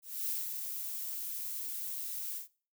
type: noise with ADSR envelope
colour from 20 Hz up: violet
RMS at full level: -34 dBFS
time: 0.02-2.48 s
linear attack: 270 ms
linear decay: 180 ms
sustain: -5 dB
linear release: 120 ms
effects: noise-tail reverb RT60 0.4 s tail -21 dB re dry